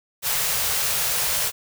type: band-stop noise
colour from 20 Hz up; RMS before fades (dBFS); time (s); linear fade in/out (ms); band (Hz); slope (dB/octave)
white; -23; 0.22-1.52; 50; 180 to 410; 48
effects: none